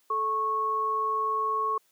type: tone pair together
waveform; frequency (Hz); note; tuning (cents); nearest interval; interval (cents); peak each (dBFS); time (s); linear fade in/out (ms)
sine; 436.3 / 1100; A4 / C#6; -15 / -14; octave + major third; 1601; -34 / -25; 0.1-1.78; 5
effects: white hiss -67 dBFS RMS until 1.91 s + high-pass 200 Hz 12 dB/octave